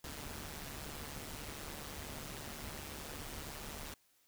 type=noise with amplitude modulation; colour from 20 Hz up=pink; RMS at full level=-43 dBFS; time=0.04-3.94 s; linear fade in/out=2 ms; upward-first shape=sine; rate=147 Hz; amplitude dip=65%; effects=white hiss -72 dBFS RMS until 4.27 s